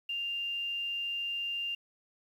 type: tone with quantisation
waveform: sine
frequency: 2794 Hz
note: F7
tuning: in tune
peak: -32 dBFS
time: 0.09-1.75 s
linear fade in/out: 5 ms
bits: 10
effects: none